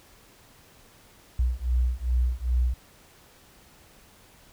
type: beating tone pair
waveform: sine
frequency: 60.3 / 62.8 Hz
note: B1 / B1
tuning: -41 / +30 cents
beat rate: 2.5 Hz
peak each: -25 dBFS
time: 1.39-2.74 s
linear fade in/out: 5 ms
effects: pink hiss -55 dBFS RMS until 4.52 s